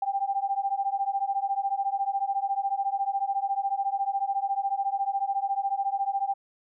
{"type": "beating tone pair", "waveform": "sine", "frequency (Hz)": [783, 797], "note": ["G5", "G5"], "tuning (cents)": [-2, 28], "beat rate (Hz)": 14, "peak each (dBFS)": -28, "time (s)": [0.02, 6.34], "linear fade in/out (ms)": 5, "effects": []}